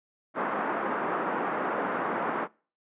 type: band-pass noise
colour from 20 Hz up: white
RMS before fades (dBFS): -30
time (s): 0.34-2.48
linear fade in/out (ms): 50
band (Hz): 200 to 1400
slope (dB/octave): 24
effects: noise-tail reverb RT60 0.4 s tail -24 dB re dry + resampled to 8000 Hz